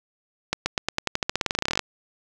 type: accelerating click train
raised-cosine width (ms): 0.2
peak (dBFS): -5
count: 23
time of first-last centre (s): 0.53-1.793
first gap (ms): 130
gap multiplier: 0.91
effects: none